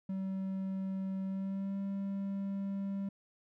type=tone with pitch glide; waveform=triangle; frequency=191.4 to 196.78 Hz; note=G3 to G3; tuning=-41 to +7 cents; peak=-32 dBFS; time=0.09-3.09 s; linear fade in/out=5 ms; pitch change=+48 cents; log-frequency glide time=1.25-1.78 s; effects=none